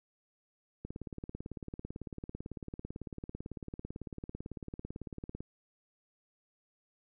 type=click train; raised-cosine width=3 ms; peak=-28 dBFS; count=83; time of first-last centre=0.85-5.406 s; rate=18 Hz; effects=none